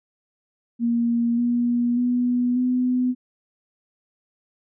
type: tone with pitch steps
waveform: sine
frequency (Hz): 235 / 240.2 / 245.5 / 251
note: A#3 / B3 / B3 / B3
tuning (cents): +14 / -48 / -10 / +28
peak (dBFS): -18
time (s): 0.79-3.15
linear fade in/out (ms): 50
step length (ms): 590
effects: none